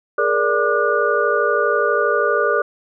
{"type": "tone cluster", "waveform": "sine", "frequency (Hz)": [417.8, 470.2, 584, 1193, 1453], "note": ["G#4", "A#4", "D5", "D6", "F#6"], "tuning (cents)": [10, 15, -10, 27, -32], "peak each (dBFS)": -21, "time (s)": [0.18, 2.62], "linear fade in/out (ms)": 5, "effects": []}